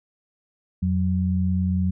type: tone pair together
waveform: sine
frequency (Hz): 87.31 / 185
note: F2 / F#3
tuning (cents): 0 / 0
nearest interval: octave + minor second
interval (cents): 1300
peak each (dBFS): -22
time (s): 0.82-1.91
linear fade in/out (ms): 10
effects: none